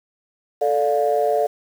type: chord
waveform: sine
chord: D minor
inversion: second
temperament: just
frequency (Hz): 440.5 / 587.3 / 704.8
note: A4 / D5 / F5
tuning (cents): +2 / 0 / +16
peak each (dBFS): -20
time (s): 0.61-1.47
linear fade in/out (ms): 10
effects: tanh soft clip ceiling -8 dBFS + 7-bit